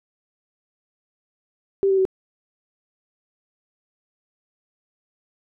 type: tone with pitch steps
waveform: sine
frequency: 392 / 385.3 / 378.6 Hz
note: G4 / G4 / F#4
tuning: 0 / -30 / +40 cents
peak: -15 dBFS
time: 1.83-2.052 s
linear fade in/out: 0 ms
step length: 74 ms
effects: none